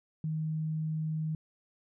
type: tone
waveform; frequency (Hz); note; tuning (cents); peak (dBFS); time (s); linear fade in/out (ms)
sine; 156.9; D#3; +15; -30; 0.24-1.35; 2
effects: none